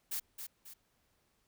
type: noise with echo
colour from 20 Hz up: blue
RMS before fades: -37 dBFS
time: 0.11-0.2 s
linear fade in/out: 10 ms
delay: 270 ms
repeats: 2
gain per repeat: -7 dB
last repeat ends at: 0.74 s
effects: pink hiss -75 dBFS RMS until 1.47 s